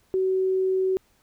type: tone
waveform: sine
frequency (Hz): 377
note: F#4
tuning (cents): +32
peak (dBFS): -20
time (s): 0.14-0.97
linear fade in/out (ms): 0
effects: pink hiss -64 dBFS RMS until 1.22 s